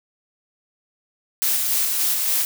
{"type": "noise with tremolo", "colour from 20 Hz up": "blue", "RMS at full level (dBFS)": -20, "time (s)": [1.42, 2.45], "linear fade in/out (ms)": 0, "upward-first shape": "square", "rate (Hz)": 3.5, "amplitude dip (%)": 25, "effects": []}